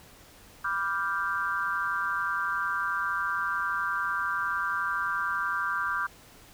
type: chord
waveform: sine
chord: G dominant seventh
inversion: first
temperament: equal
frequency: 987.8 / 1174.7 / 1396.9 / 1568 Hz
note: B5 / D6 / F6 / G6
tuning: 0 / 0 / 0 / 0 cents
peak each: -37 / -31 / -32 / -31 dBFS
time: 0.64-6.07 s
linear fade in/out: 10 ms
effects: pink hiss -53 dBFS RMS until 6.53 s